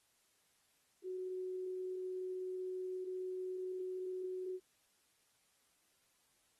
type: tone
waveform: sine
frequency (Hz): 370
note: F#4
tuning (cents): 0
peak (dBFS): -39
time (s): 1.03-4.6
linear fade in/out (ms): 50
effects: white hiss -75 dBFS RMS until 6.59 s + AAC 32 kbps